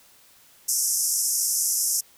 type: band-pass noise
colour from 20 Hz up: pink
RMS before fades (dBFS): -24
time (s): 0.68-2.01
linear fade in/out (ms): 10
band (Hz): 5300 to 13000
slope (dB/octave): 96
effects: white hiss -55 dBFS RMS until 2.17 s